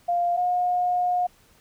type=tone pair in turn; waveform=sine; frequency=698.5 / 717.7 Hz; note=F5 / F5; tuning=0 / +47 cents; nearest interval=unison; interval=47 cents; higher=second; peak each=-20 dBFS; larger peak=neither; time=0.08-0.37 / 0.37-1.27 s; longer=second; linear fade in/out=10 ms; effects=pink hiss -58 dBFS RMS until 1.6 s